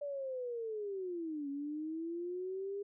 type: linear two-way sweep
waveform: sine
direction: down then up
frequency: 583 to 277.2 to 406.8 Hz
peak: -37 dBFS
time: 0.01-2.83 s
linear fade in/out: 10 ms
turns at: 1.49 s
effects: none